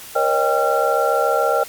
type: tone cluster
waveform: sine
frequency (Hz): 474.6 / 549 / 616 / 793 / 1369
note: A#4 / C#5 / D#5 / G5 / F6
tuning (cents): +31 / -17 / -17 / +20 / -35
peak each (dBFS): -21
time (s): 0.15-1.64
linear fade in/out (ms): 10
effects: white hiss -37 dBFS RMS until 1.68 s + MP3 96 kbps